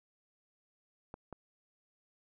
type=clicks; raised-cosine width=1 ms; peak=-30 dBFS; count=2; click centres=1.141 / 1.327 s; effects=none